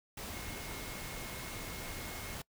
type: tone in noise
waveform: sine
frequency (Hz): 2159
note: C#7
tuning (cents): -46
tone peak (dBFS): -51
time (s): 0.34-2.35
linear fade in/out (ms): 5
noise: pink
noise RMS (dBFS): -43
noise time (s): 0.17-2.42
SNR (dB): -11
effects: noise-tail reverb RT60 0.1 s tail -24 dB re dry